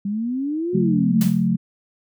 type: exponential two-way sweep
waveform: sine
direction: up then down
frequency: 195.5 to 374.8 to 195.5 Hz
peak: -21 dBFS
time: 0.05-1.28 s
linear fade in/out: 5 ms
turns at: 0.77 s
type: chord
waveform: sine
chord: F# minor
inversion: second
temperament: equal with one note detuned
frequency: 138.59 / 180.98 / 220 Hz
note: C#3 / F#3 / A3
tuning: 0 / -38 / 0 cents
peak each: -25 / -19 / -20 dBFS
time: 0.73-1.57 s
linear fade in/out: 20 ms
type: noise with exponential decay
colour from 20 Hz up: white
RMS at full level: -27 dBFS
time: 1.21-1.48 s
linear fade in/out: 2 ms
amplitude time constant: 57 ms
effects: none